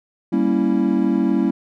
triangle chord, G diminished seventh, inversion none, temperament equal, 196 / 233.1 / 277.2 / 329.6 Hz, G3 / Bb3 / Db4 / Fb4, 0 / 0 / 0 / 0 cents, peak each -19 dBFS, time 0.32-1.51 s, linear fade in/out 10 ms, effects none

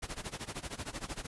pink noise with tremolo, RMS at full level -38 dBFS, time 0.02-1.27 s, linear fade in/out 10 ms, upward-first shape sine, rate 13 Hz, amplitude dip 90%, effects resampled to 24000 Hz

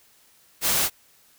white noise, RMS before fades -22 dBFS, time 0.61-0.9 s, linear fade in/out 50 ms, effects white hiss -58 dBFS RMS until 1.38 s

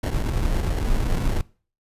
brown noise with sample-and-hold, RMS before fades -22 dBFS, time 0.03-1.41 s, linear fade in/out 2 ms, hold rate 1225 Hz, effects noise-tail reverb RT60 0.4 s tail -22 dB re dry + resampled to 32000 Hz

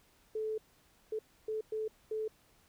sine tone bursts at uneven times, 435.1 Hz, A4, 19 cents flat, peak -33 dBFS, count 5, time 0.35-0.58 / 1.12-1.19 / 1.48-1.61 / 1.72-1.88 / 2.11-2.28 s, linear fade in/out 5 ms, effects pink hiss -67 dBFS RMS until 2.68 s

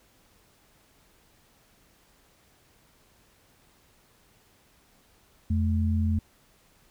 sine tone pair together, 85.8 / 216.7 Hz, F2 / A3, -30 / -26 cents, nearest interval octave + major third, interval 1604 cents, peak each -23 / -28 dBFS, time 5.5-6.19 s, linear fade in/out 5 ms, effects pink hiss -62 dBFS RMS until 6.9 s

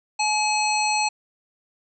harmonic tone, 850 Hz, G#5, 40 cents sharp, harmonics 1 / 3 / 5 / 7 / 9, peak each -22 / -25 / -28 / -33 / -30 dBFS, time 0.19-1.09 s, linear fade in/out 10 ms, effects none

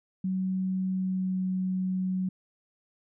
sine tone with pitch glide, 187.6 to 186.09 Hz, F#3 to F#3, +24 to +10 cents, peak -26 dBFS, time 0.24-2.29 s, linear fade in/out 5 ms, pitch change -14 cents, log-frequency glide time 0.89-1.43 s, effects none

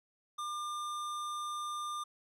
square tone, 1200 Hz, D6, 37 cents sharp, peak -37 dBFS, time 0.38-2.04 s, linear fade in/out 10 ms, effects low-pass 10000 Hz 12 dB/octave

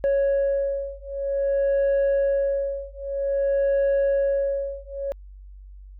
sine beating tone pair, 554.4 / 554.92 Hz, C#5 / C#5, 0 / +2 cents, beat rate 0.52 Hz, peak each -21 dBFS, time 0.04-5.12 s, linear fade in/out 0 ms, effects tanh soft clip ceiling -17 dBFS + added 48 Hz sine -40 dBFS peak until 5.99 s

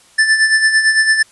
square tone with tremolo, 1760 Hz, A6, in tune, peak -8 dBFS, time 0.18-1.23 s, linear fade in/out 10 ms, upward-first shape sine, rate 8.9 Hz, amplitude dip 60%, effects white hiss -48 dBFS RMS until 1.31 s + resampled to 24000 Hz

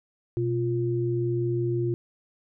sine tone pair together, 123.47 / 349.2 Hz, B2 / F4, 0 / 0 cents, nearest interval octave + tritone, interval 1800 cents, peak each -26 dBFS, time 0.37-1.94 s, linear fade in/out 0 ms, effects none

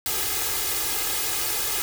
white noise with comb filter, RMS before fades -26 dBFS, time 0.06-1.82 s, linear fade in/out 0 ms, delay 2.4 ms, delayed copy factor +0.95, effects none

